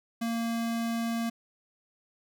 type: tone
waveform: square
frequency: 230.6 Hz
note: A#3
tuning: 19 cents flat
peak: -29 dBFS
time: 0.21-1.3 s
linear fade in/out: 10 ms
effects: none